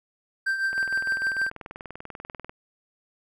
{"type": "tone with tremolo", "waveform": "triangle", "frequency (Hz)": 1568, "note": "G6", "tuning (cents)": 0, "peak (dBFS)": -19, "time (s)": [0.46, 1.5], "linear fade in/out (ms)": 10, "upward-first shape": "triangle", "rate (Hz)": 6.5, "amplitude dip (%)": 65}
{"type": "click train", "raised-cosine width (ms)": 0.5, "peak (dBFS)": -23, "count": 37, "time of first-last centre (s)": [0.73, 2.495], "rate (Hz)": 20.4}
{"effects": []}